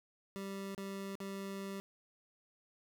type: tone with dropouts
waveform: 25% pulse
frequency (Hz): 195.9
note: G3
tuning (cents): -1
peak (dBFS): -37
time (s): 0.36-1.8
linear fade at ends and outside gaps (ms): 0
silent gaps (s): 0.748-0.779 / 1.154-1.203
effects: none